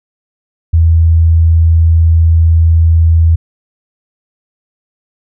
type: tone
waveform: sine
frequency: 82.1 Hz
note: E2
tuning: 6 cents flat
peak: -4 dBFS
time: 0.73-3.36 s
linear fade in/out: 10 ms
effects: none